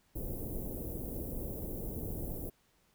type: band-stop noise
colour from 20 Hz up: pink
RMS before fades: -39 dBFS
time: 0.15-2.5 s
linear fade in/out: 10 ms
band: 530 to 13000 Hz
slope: 24 dB/octave
effects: pink hiss -71 dBFS RMS until 2.94 s